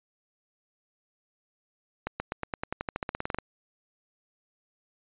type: accelerating click train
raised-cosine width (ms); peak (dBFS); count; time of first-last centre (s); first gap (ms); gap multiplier
0.5; -15; 18; 2.07-3.386; 130; 0.93
effects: resampled to 8000 Hz